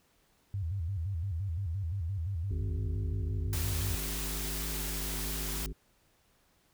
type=tone with vibrato; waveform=sine; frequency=89.9 Hz; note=F#2; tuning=49 cents flat; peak=-31 dBFS; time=0.54-3.95 s; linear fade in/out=0 ms; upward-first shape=square; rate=5.8 Hz; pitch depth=170 cents each way
type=harmonic tone; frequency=51.91 Hz; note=G#1; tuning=in tune; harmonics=1 / 3 / 5 / 7 / 8; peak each=-36 / -44 / -47 / -50 / -53 dBFS; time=2.5-5.73 s; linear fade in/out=10 ms
type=noise; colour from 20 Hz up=white; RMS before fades=-38 dBFS; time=3.53-5.66 s; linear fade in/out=0 ms
effects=pink hiss -69 dBFS RMS until 6.73 s